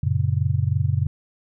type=chord; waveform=sine; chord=F# major; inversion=none; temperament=just; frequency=92.5 / 115.62 / 138.75 Hz; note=F#2 / A#2 / C#3; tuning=0 / -14 / +2 cents; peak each=-22 / -23 / -23 dBFS; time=0.03-1.07 s; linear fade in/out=5 ms; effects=none